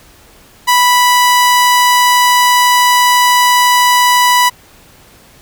sawtooth tone, 986 Hz, B5, 3 cents flat, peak -3 dBFS, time 0.67-4.5 s, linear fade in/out 20 ms, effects pink hiss -43 dBFS RMS until 5.41 s

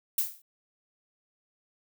violet noise with exponential decay, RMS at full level -23 dBFS, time 0.18-0.42 s, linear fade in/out 5 ms, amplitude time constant 52 ms, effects none

